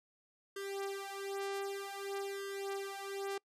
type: tone with flanger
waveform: sawtooth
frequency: 395.1 Hz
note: G4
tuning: 14 cents sharp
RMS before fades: -41 dBFS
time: 0.56-3.38 s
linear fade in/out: 5 ms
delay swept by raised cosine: 1.9 to 5.1 ms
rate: 0.53 Hz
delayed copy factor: +1
effects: noise-tail reverb RT60 0.1 s tail -26 dB re dry + resampled to 32000 Hz